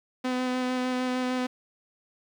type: tone with vibrato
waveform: sawtooth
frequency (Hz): 253.2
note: B3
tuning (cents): +43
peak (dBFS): -22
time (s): 0.24-1.47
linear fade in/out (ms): 10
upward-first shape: square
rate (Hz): 6.6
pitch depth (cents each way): 10
effects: low-pass 5000 Hz 12 dB/octave + 9-bit